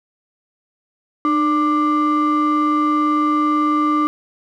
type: ring-modulated tone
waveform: triangle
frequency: 440 Hz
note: A4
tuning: in tune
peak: -9 dBFS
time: 1.25-4.07 s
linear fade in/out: 0 ms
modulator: 743 Hz
effects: none